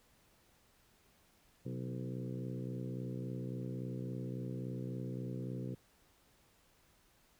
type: harmonic tone with a mistuned harmonic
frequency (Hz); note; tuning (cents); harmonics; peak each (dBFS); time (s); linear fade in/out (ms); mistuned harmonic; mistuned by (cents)
63.6; C2; -48; 2 / 3 / 4 / 5 / 6 / 7 / 8; -41 / -45 / -47 / -49 / -51 / -52 / -53; 1.65-5.75; 10; 3; -55
effects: pink hiss -69 dBFS RMS until 7.39 s